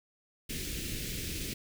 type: band-stop noise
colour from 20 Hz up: pink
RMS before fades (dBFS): -37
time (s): 0.49-1.54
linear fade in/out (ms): 10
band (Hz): 390 to 2100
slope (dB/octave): 24
effects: none